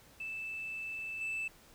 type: tone with level steps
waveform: sine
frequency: 2637 Hz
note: E7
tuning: in tune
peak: -37 / -32 dBFS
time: 0.2-1.48 s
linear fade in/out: 5 ms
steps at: 1.21 s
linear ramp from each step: 2 ms
effects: tanh soft clip ceiling -33 dBFS + pink hiss -60 dBFS RMS until 1.74 s

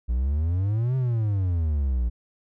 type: exponential two-way sweep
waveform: triangle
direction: up then down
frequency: 57 to 132.8 to 57 Hz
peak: -19 dBFS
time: 0.08-2.1 s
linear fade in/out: 20 ms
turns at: 0.96 s
effects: none

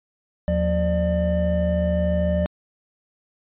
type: tone cluster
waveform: triangle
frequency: 77.4 / 178.9 / 598 Hz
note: D#2 / F3 / D5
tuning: -9 / +42 / +31 cents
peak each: -21 dBFS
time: 0.48-2.46 s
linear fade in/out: 0 ms
effects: resampled to 8000 Hz

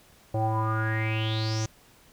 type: tone with low-pass filter sweep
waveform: square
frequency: 110 Hz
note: A2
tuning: in tune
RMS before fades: -27 dBFS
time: 0.34-1.66 s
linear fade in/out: 5 ms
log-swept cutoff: 650 to 6400 Hz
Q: 8.4
effects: pink hiss -57 dBFS RMS until 2.12 s

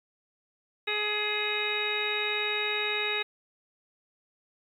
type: harmonic tone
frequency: 420.1 Hz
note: G#4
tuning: 20 cents sharp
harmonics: 1 / 2 / 3 / 4 / 5 / 6 / 7 / 9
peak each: -35 / -40 / -40 / -37 / -34 / -32 / -41 / -33 dBFS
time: 0.87-3.23 s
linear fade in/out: 10 ms
effects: 10-bit

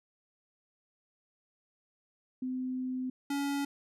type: tone pair in turn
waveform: sine / square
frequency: 256 / 281.9 Hz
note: C4 / C#4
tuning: -38 / +29 cents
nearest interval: major second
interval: 167 cents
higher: second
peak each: -32 / -31 dBFS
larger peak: second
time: 2.42-3.1 / 3.3-3.65 s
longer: first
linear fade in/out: 5 ms
effects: resampled to 32000 Hz

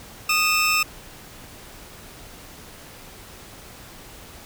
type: tone pair together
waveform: 25% pulse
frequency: 1238 / 2649 Hz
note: D#6 / E7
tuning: -9 / +8 cents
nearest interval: octave + minor second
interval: 1317 cents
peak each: -18 / -16 dBFS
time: 0.29-0.83 s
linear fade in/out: 5 ms
effects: pink hiss -43 dBFS RMS until 4.45 s

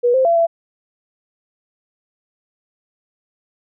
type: tone with pitch steps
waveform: sine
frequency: 484.1 / 523 / 677 / 670 Hz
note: B4 / C5 / E5 / E5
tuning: -35 / -1 / +46 / +28 cents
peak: -11 dBFS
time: 0.03-0.47 s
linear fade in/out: 20 ms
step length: 110 ms
effects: none

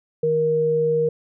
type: tone pair together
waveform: sine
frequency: 157 / 470.2 Hz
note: D#3 / A#4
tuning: +16 / +15 cents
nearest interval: octave + perfect fifth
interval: 1899 cents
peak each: -27 / -17 dBFS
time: 0.23-1.09 s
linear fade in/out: 5 ms
effects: none

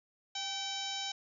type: harmonic tone with a mistuned harmonic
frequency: 770 Hz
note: G5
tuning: 31 cents flat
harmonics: 1 / 2 / 3 / 4 / 5 / 6 / 7 / 8 / 9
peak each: -43 / -49 / -47 / -41 / -41 / -49 / -44 / -48 / -48 dBFS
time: 0.35-1.12 s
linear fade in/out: 5 ms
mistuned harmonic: 1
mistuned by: +50 cents
effects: none

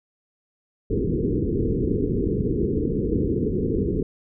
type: low-pass noise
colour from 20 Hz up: white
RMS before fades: -23 dBFS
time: 0.9-4.03 s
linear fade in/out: 5 ms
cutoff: 460 Hz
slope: 96 dB/octave
effects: none

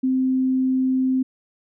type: tone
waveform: sine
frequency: 260 Hz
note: C4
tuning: 11 cents flat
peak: -17 dBFS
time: 0.03-1.23 s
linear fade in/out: 10 ms
effects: none

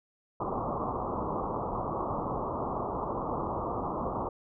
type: low-pass noise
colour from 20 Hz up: white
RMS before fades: -33 dBFS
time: 0.4-4.29 s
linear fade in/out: 5 ms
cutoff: 1200 Hz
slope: 96 dB/octave
effects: none

